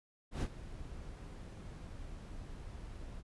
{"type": "noise with ADSR envelope", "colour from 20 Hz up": "brown", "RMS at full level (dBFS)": -32, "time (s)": [0.31, 3.23], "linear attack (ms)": 110, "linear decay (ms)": 57, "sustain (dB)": -15, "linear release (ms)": 41, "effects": ["resampled to 24000 Hz"]}